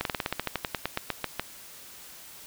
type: slowing click train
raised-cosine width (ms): 0.3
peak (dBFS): -11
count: 17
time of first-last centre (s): 0.01-1.396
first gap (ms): 42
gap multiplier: 1.09
effects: white hiss -47 dBFS RMS until 2.46 s